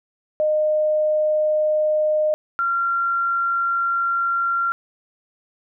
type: tone pair in turn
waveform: sine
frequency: 613 / 1376.1 Hz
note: D#5 / F6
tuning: -26 / -26 cents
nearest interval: octave + major second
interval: 1400 cents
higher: second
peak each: -16 / -18 dBFS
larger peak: first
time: 0.4-2.34 / 2.59-4.72 s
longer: second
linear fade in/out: 0 ms
effects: none